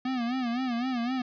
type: tone with vibrato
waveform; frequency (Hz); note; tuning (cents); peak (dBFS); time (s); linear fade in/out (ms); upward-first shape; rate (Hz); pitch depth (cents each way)
square; 246.9; B3; 0; -28; 0.05-1.22; 5; sine; 3.9; 110
effects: resampled to 11025 Hz + 9-bit